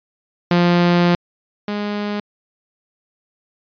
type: tone pair in turn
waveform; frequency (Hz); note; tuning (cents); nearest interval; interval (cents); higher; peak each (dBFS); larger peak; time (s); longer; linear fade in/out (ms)
sawtooth; 174.61 / 206.7; F3 / G#3; 0 / -8; minor third; 292; second; -8 / -17; first; 0.51-1.15 / 1.68-2.2; first; 2
effects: resampled to 11025 Hz